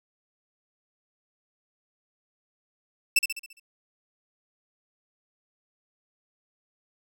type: tone with echo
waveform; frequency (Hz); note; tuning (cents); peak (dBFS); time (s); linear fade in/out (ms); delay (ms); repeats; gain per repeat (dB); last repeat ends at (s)
sawtooth; 2655; E7; +12; -13; 3.16-3.19; 5; 68; 6; -6; 3.598
effects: none